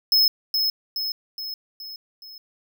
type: tone with echo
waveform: square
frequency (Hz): 5180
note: E8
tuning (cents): -31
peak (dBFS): -15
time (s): 0.12-0.28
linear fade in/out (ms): 2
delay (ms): 420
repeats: 5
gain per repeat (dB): -5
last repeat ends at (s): 2.38
effects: none